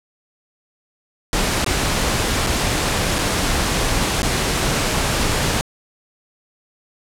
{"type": "noise with dropouts", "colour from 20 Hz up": "pink", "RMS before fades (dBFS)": -19, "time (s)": [1.33, 5.61], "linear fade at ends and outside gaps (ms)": 0, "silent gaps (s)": [[1.645, 1.663], [2.464, 2.47], [3.184, 3.188], [4.22, 4.23]], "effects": ["low-pass 10000 Hz 12 dB/octave"]}